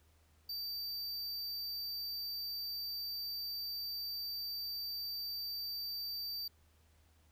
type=tone; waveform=square; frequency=4644 Hz; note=D8; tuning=20 cents flat; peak=-39 dBFS; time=0.49-6.48 s; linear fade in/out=5 ms; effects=added 78 Hz sine -66 dBFS peak until 7.31 s + pink hiss -72 dBFS RMS until 7.31 s